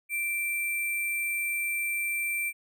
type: tone with sample-and-hold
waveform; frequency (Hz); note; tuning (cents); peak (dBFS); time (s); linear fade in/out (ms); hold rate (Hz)
sine; 2349; D7; 0; -27; 0.09-2.53; 50; 11025
effects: none